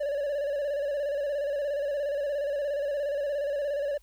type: tone with vibrato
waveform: triangle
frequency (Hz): 572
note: D5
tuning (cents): -46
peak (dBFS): -25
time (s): 0-3.98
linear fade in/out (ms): 10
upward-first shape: square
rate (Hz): 17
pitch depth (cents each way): 52
effects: added 50 Hz sine -57 dBFS peak until 4.02 s + white hiss -67 dBFS RMS until 4.02 s